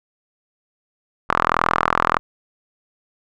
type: tone with band-pass filter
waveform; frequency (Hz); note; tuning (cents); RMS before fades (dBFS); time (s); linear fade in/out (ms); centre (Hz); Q
sawtooth; 41.57; E1; +15; -19; 1.29-2.19; 0; 1200; 3.7
effects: none